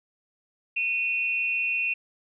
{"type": "tone pair together", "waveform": "sine", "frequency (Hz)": [2489, 2715], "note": ["D#7", "F7"], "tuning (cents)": [0, -50], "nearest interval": "major second", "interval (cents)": 150, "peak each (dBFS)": [-26, -27], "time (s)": [0.76, 1.94], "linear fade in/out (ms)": 10, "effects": []}